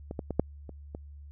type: clicks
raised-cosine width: 2 ms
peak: -23 / -19 / -19 / -9 / -29 / -25 dBFS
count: 6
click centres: 0.111 / 0.192 / 0.307 / 0.396 / 0.693 / 0.949 s
effects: added 72 Hz sine -44 dBFS peak until 1.31 s